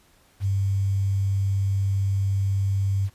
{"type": "tone with quantisation", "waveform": "sine", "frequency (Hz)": 98, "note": "G2", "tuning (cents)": 0, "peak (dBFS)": -20, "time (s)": [0.4, 3.1], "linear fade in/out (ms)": 50, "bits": 8, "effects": ["pink hiss -59 dBFS RMS until 3.14 s", "resampled to 32000 Hz"]}